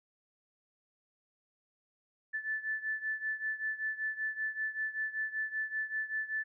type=beating tone pair; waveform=sine; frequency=1748 / 1753.2 Hz; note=A6 / A6; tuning=-12 / -7 cents; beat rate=5.2 Hz; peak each=-35 / -38 dBFS; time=2.33-6.44 s; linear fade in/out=20 ms; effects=none